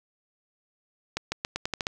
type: accelerating click train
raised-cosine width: 0.2 ms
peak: -11 dBFS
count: 8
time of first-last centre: 1.17-1.869 s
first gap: 150 ms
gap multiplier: 0.86
effects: none